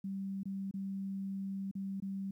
sine tone with dropouts, 194.6 Hz, G3, 12 cents flat, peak -36 dBFS, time 0.04-2.31 s, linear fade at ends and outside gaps 5 ms, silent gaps 0.433-0.455 / 0.712-0.739 / 1.713-1.752 / 2.002-2.022 s, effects 12-bit

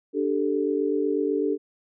sine chord, D suspended fourth, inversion none, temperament equal, 293.7 / 392 / 440 Hz, D4 / G4 / A4, 0 / 0 / 0 cents, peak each -26 dBFS, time 0.13-1.58 s, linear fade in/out 50 ms, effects none

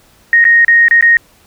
sine tone with dropouts, 1864.7 Hz, A#6, in tune, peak -4 dBFS, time 0.33-1.17 s, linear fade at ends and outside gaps 1 ms, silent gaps 0.442-0.451 / 0.648-0.681 / 0.883-0.91 / 1.01-1.025 s, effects pink hiss -48 dBFS RMS until 1.46 s

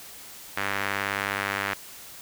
sawtooth tone with band-pass filter, 99.4 Hz, G2, 25 cents sharp, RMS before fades -29 dBFS, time 0.57-1.74 s, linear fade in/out 0 ms, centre 1800 Hz, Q 1.7, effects white hiss -44 dBFS RMS until 2.21 s

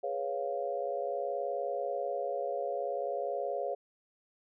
sine chord, C# dominant seventh, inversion second, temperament equal, 415.3 / 493.9 / 554.4 / 698.5 Hz, G#4 / B4 / C#5 / E#5, 0 / 0 / 0 / 0 cents, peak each -39 / -39 / -35 / -37 dBFS, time 0.03-3.75 s, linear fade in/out 10 ms, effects none

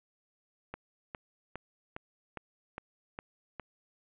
click train, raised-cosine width 0.5 ms, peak -24 dBFS, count 8, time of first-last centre 0.74-3.597 s, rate 2.45 Hz, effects resampled to 8000 Hz + 11-bit

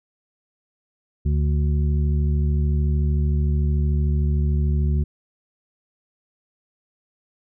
harmonic tone, 73.42 Hz, D2, in tune, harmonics 1 / 2 / 3 / 5, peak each -18 / -24 / -31 / -37 dBFS, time 1.25-5.04 s, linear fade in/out 10 ms, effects none

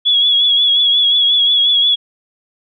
sine tone with vibrato, 3366 Hz, G#7, 23 cents sharp, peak -9 dBFS, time 0.05-1.96 s, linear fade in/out 20 ms, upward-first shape triangle, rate 5.6 Hz, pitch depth 49 cents each way, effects none

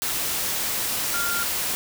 sine tone in noise, 1396.9 Hz, F6, in tune, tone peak -26 dBFS, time 1.14-1.43 s, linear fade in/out 0 ms, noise white, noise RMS -26 dBFS, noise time 0.02-1.75 s, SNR -3 dB, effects none

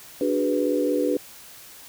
sine chord, G# half-diminished seventh, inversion second, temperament equal, 293.7 / 370 / 415.3 / 493.9 Hz, D4 / F#4 / G#4 / B4, 0 / 0 / 0 / 0 cents, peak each -24 / -28 / -28 / -24 dBFS, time 0.21-1.17 s, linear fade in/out 2 ms, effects white hiss -45 dBFS RMS until 1.88 s

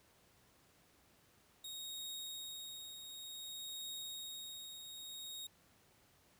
sawtooth tone with tremolo, 3754 Hz, A#7, 11 cents sharp, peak -40 dBFS, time 1.64-5.47 s, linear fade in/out 5 ms, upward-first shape triangle, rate 0.55 Hz, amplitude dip 50%, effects pink hiss -69 dBFS RMS until 6.39 s + high-pass 60 Hz 12 dB/octave

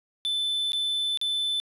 triangle tone with dropouts, 3520 Hz, A7, in tune, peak -23 dBFS, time 0.25-1.6 s, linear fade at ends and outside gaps 0 ms, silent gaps 0.72-0.732 / 1.174-1.214 s, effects resampled to 32000 Hz + 10-bit

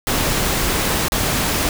pink noise with dropouts, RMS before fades -19 dBFS, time 0.07-1.69 s, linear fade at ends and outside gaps 1 ms, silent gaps 1.084-1.12 s, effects none

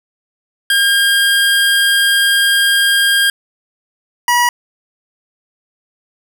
25% pulse tone pair in turn, 1611 / 966.2 Hz, G6 / B5, +47 / -38 cents, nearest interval major sixth, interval 885 cents, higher first, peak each -6 dBFS, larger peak neither, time 0.7-3.3 / 4.28-4.49 s, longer first, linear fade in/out 2 ms, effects none

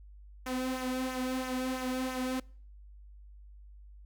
sawtooth tone with flanger, 256.9 Hz, C4, 32 cents flat, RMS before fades -34 dBFS, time 0.46-2.4 s, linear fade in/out 5 ms, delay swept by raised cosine 0.22 to 2.92 ms, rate 3 Hz, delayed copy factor -0.6, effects noise-tail reverb RT60 0.5 s tail -25 dB re dry + added 50 Hz sine -49 dBFS peak until 4.05 s

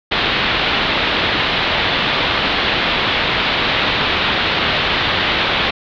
white low-pass noise, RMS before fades -17 dBFS, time 0.11-5.71 s, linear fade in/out 10 ms, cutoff 3900 Hz, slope 48 dB/octave, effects none

